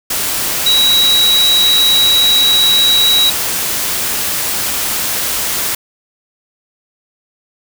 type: tone in noise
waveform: sine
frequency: 3875 Hz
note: B7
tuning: 34 cents flat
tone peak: -8 dBFS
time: 0.66-3.3 s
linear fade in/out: 5 ms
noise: white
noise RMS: -17 dBFS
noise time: 0.1-5.75 s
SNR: +6 dB
effects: none